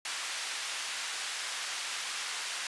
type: band-pass noise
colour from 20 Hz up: pink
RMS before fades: -37 dBFS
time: 0.05-2.67 s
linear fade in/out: 2 ms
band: 1500 to 8500 Hz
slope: 12 dB/octave
effects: resampled to 24000 Hz